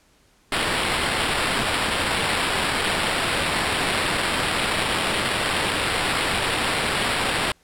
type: noise with sample-and-hold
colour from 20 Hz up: blue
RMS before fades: -23 dBFS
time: 0.52-7.52 s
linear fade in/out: 2 ms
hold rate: 6300 Hz
effects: pink hiss -59 dBFS RMS until 7.63 s + low-pass 11000 Hz 12 dB/octave